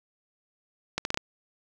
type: accelerating click train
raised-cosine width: 0.2 ms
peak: -10 dBFS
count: 5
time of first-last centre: 0.98-1.174 s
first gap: 71 ms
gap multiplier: 0.75
effects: none